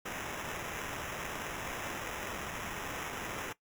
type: noise with sample-and-hold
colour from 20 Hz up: white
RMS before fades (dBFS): -40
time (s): 0.05-3.53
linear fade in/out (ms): 10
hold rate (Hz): 4410
effects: noise-tail reverb RT60 0.1 s tail -18 dB re dry